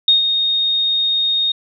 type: tone with ADSR envelope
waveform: sine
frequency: 3708 Hz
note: A#7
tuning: 10 cents flat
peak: -7 dBFS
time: 0.08-1.52 s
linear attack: 3 ms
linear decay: 130 ms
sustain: -7 dB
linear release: 5 ms
effects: none